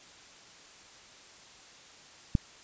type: click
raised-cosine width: 5 ms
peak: -11 dBFS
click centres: 2.352 s
effects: white hiss -53 dBFS RMS until 2.63 s + resampled to 16000 Hz